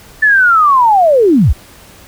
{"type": "linear sweep", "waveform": "sine", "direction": "down", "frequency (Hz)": [1768, 39.57], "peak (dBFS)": -5, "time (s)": [0.22, 1.53], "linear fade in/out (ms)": 10, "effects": ["pink hiss -39 dBFS RMS until 2.07 s"]}